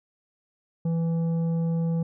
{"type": "tone with tanh clipping", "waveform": "triangle", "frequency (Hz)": 165.8, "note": "E3", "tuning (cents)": 10, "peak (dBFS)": -24, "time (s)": [0.85, 2.03], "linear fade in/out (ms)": 5, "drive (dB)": 12, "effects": []}